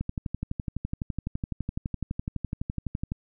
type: click train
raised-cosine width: 5 ms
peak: -17 dBFS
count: 38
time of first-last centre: 0.01-3.119 s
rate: 11.9 Hz
effects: none